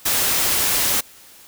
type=noise; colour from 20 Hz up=white; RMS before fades=-19 dBFS; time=0.05-1.01 s; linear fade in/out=10 ms; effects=white hiss -46 dBFS RMS until 1.47 s